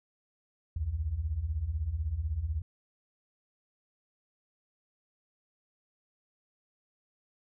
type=beating tone pair; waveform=sine; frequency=66.1 / 82.1 Hz; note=C2 / E2; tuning=+18 / -6 cents; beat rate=16 Hz; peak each=-35 / -31 dBFS; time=0.76-2.62 s; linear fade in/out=5 ms; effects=none